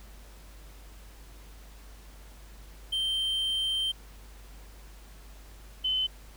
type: tone pair in turn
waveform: triangle / sine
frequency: 3132 / 3045 Hz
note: G7 / F#7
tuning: -2 / +49 cents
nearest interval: unison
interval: 49 cents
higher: first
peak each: -25 dBFS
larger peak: neither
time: 2.92-3.92 / 5.84-6.07 s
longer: first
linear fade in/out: 10 ms
effects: added 50 Hz sine -47 dBFS peak until 6.36 s + pink hiss -55 dBFS RMS until 6.36 s